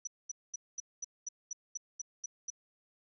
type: tone bursts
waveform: sine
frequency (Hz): 5920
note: F#8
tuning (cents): 0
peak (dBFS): -36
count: 11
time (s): 0.05-2.503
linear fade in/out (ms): 5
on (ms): 23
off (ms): 220
effects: none